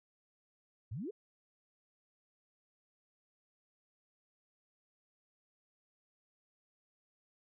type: exponential sweep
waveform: sine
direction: up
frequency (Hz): 90.5 to 468.9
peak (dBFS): -38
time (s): 0.91-1.11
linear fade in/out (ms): 10
effects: none